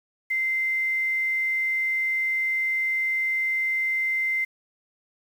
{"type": "tone with quantisation", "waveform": "sine", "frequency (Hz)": 2080, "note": "C7", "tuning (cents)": -11, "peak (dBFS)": -22, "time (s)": [0.3, 4.45], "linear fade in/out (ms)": 10, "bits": 8, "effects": []}